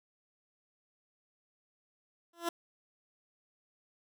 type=tone with exponential growth; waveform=15% pulse; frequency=340.2 Hz; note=F4; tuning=45 cents flat; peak=-22 dBFS; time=2.33-2.49 s; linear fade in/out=5 ms; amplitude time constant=33 ms; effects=none